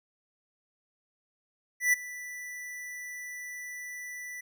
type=tone with ADSR envelope; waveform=square; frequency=1975.5 Hz; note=B6; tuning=in tune; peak=-20 dBFS; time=1.8-4.41 s; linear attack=130 ms; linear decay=15 ms; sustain=-19 dB; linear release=8 ms; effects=none